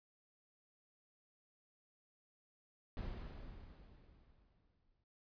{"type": "noise with exponential decay", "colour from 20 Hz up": "brown", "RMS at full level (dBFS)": -42, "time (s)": [2.97, 5.04], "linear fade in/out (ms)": 1, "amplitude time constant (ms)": 450, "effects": ["resampled to 11025 Hz"]}